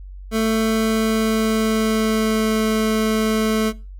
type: tone with pitch glide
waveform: 25% pulse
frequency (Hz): 221.7 to 218.6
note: A3 to A3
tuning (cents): +13 to -11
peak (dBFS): -13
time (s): 0.31-3.73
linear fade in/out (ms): 50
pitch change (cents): -24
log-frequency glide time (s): 0.64-2.66
effects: noise-tail reverb RT60 0.3 s tail -20 dB re dry + added 47 Hz sine -33 dBFS peak until 3.99 s